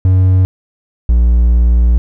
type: tone pair in turn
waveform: triangle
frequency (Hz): 93.2 / 59.01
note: F#2 / A#1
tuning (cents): +13 / +22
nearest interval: minor sixth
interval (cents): 791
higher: first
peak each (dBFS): -4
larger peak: neither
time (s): 0.05-0.45 / 1.09-1.98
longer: second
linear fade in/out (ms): 0
effects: none

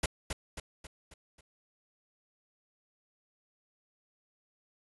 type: noise with echo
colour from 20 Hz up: pink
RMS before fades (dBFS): -29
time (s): 0.03-0.06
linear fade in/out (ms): 5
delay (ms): 270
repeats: 5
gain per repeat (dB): -6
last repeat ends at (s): 1.41
effects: resampled to 24000 Hz

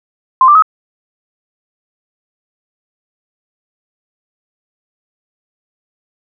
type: tone with pitch steps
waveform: sine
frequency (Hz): 1043 / 1180 / 1274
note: C6 / D6 / D#6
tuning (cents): -6 / +8 / +41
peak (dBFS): -3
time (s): 0.41-0.623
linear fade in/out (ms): 2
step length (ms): 71
effects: none

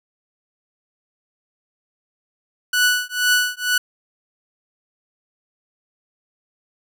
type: tone with tremolo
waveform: sawtooth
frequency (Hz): 1480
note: F#6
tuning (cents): 0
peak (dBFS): -9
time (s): 2.73-3.78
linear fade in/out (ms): 5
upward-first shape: triangle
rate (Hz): 2.1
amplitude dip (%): 100
effects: none

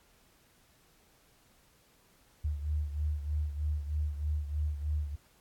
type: beating tone pair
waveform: sine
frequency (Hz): 74.4 / 77.6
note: D2 / D#2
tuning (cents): +23 / -4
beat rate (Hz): 3.2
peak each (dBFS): -31 / -37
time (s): 2.44-5.16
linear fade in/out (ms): 10
effects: pink hiss -65 dBFS RMS until 5.4 s + AAC 64 kbps

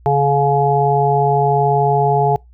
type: harmonic tone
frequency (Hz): 141.1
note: C#3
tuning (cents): +31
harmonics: 1 / 3 / 5 / 6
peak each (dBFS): -17 / -17 / -17 / -17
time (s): 0.06-2.36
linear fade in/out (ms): 0
effects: noise-tail reverb RT60 0.2 s tail -26 dB re dry + added 60 Hz sine -42 dBFS peak until 2.53 s

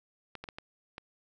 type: clicks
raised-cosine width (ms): 0.3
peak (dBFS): -25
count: 5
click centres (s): 0.353 / 0.44 / 0.488 / 0.585 / 0.981
effects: none

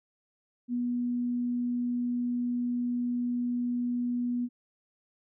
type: tone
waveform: sine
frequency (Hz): 243.4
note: B3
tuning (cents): -25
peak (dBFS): -27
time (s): 0.68-4.49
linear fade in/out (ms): 50
effects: none

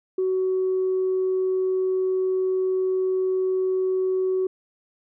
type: tone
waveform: sine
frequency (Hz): 374.4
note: F#4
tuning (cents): +20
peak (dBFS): -19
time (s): 0.18-4.47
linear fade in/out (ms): 5
effects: tanh soft clip ceiling -16 dBFS

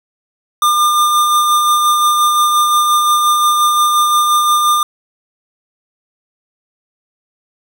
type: tone with tremolo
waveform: square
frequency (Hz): 1202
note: D6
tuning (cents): +40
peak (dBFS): -9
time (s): 0.62-4.83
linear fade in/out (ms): 2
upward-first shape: sine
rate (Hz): 5.7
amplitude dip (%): 30
effects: none

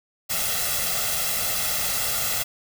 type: noise with comb filter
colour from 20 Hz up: white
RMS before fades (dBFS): -25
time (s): 0.29-2.44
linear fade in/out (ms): 20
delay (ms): 1.5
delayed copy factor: +0.8
effects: none

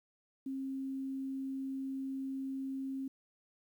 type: tone with quantisation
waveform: sine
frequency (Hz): 268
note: C4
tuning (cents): +42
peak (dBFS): -36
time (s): 0.46-3.08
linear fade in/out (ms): 5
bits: 11
effects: none

